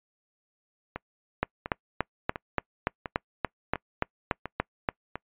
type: two click trains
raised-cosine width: 0.5 ms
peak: -9 / -18 dBFS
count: 13 / 7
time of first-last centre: 1.43-4.888 / 0.96-5.156 s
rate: 3.47 / 1.43 Hz
effects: noise-tail reverb RT60 0.1 s tail -26 dB re dry + resampled to 8000 Hz